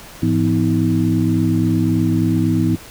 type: tone cluster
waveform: sine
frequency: 105.9 / 169.4 / 251.3 / 319.8 Hz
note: G#2 / E3 / B3 / D#4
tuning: +34 / +48 / +30 / +48 cents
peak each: -19 dBFS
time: 0.22-2.76 s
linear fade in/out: 10 ms
effects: pink hiss -38 dBFS RMS until 2.9 s